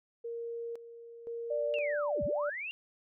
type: tone with tremolo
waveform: sine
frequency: 466.1 Hz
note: A#4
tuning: in tune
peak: -36 dBFS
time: 0.24-1.95 s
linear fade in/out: 10 ms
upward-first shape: square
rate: 0.97 Hz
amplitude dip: 70%
type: tone with vibrato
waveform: sine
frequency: 587.3 Hz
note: D5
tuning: in tune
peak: -30 dBFS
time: 1.5-2.5 s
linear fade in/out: 10 ms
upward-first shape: triangle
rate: 5 Hz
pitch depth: 10 cents each way
type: linear two-way sweep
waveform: sine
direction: down then up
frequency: 2838 to 31.56 to 2838 Hz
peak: -36 dBFS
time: 1.74-2.71 s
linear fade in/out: 0 ms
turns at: 2.24 s
effects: none